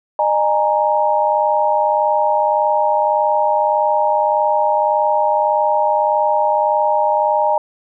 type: chord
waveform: sine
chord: D# suspended fourth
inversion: none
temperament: equal with one note detuned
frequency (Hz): 608.4 / 830.6 / 932.3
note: D#5 / G#5 / A#5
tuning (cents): -39 / 0 / 0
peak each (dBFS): -17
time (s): 0.19-7.58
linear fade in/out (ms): 2
effects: none